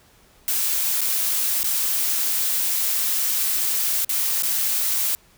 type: noise with dropouts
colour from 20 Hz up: blue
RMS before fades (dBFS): -22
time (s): 0.48-5.15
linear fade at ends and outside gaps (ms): 0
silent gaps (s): 1.008-1.015 / 1.631-1.643 / 4.047-4.093 / 4.423-4.433
effects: pink hiss -55 dBFS RMS until 5.37 s